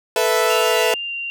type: chord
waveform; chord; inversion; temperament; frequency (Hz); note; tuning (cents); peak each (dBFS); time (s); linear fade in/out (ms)
sawtooth; A suspended second; none; equal; 440 / 493.9 / 659.3; A4 / B4 / E5; 0 / 0 / 0; -16; 0.16-0.94; 2
type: tone with pitch glide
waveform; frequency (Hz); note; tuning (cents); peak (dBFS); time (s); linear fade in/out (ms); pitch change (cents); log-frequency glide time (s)
sine; 2794 to 2770; F7 to F7; 0 to -15; -24; 0.5-1.3; 0; -15; 1.05-1.13
effects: none